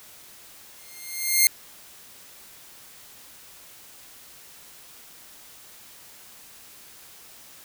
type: tone with exponential growth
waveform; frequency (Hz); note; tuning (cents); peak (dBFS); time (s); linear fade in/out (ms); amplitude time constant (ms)
5% pulse; 2116; C7; +19; -3; 0.78-1.47; 1; 150
effects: white hiss -48 dBFS RMS until 7.64 s